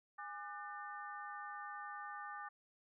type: harmonic tone with a mistuned harmonic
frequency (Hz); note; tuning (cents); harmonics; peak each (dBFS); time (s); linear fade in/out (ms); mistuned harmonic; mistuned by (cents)
299.6; D4; +35; 3 / 4 / 5 / 6; -50 / -48 / -54 / -52; 0.18-2.49; 10; 3; -150
effects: none